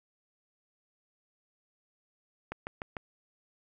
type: click train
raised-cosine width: 0.5 ms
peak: -21 dBFS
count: 4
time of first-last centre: 2.52-2.968 s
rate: 6.7 Hz
effects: none